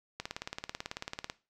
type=click train; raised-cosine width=0.2 ms; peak=-19 dBFS; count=21; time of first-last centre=0.2-1.299 s; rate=18.2 Hz; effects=noise-tail reverb RT60 0.3 s tail -17 dB re dry